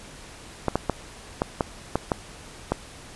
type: clicks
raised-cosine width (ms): 1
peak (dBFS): -7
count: 8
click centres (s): 0.683 / 0.756 / 0.897 / 1.419 / 1.608 / 1.956 / 2.118 / 2.72
effects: pink hiss -44 dBFS RMS until 3.15 s + resampled to 24000 Hz